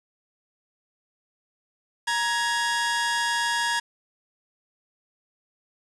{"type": "tone pair together", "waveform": "sawtooth", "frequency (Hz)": [939, 1671.2], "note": ["A#5", "G#6"], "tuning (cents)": [12, 10], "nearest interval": "minor seventh", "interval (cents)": 998, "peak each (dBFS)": [-22, -22], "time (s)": [2.07, 3.8], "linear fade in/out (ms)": 10, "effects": ["resampled to 22050 Hz", "7-bit"]}